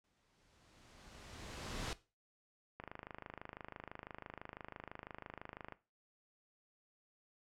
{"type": "noise with exponential growth", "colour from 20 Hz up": "pink", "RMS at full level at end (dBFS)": -40, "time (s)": [0.04, 1.93], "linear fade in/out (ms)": 1, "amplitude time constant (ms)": 410}
{"type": "click train", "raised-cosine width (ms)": 0.5, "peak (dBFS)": -31, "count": 77, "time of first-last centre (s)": [2.8, 5.723], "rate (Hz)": 26}
{"effects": ["noise-tail reverb RT60 0.3 s tail -17 dB re dry", "low-pass 7000 Hz 12 dB/octave"]}